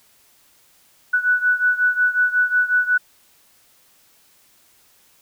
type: beating tone pair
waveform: sine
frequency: 1480 / 1485.5 Hz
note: F#6 / F#6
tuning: 0 / +6 cents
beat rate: 5.5 Hz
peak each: -17 / -20 dBFS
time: 1.13-2.98 s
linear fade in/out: 10 ms
effects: white hiss -56 dBFS RMS until 5.21 s